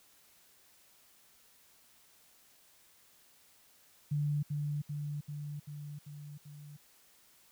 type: tone with echo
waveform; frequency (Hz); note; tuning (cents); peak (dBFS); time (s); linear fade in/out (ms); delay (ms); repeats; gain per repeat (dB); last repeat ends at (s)
sine; 146.83; D3; 0; -29; 4.11-4.43; 10; 390; 6; -3; 6.77
effects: white hiss -64 dBFS RMS until 7.51 s